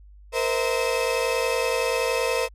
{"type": "tone cluster", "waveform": "35% pulse", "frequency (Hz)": [465.4, 516, 645, 2594], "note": ["A#4", "C5", "E5", "E7"], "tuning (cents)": [-3, -24, -38, -28], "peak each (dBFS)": [-24, -24, -29, -30], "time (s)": [0.32, 2.49], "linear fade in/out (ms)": 50, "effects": ["added 50 Hz sine -45 dBFS peak until 2.54 s", "low-pass 12000 Hz 12 dB/octave"]}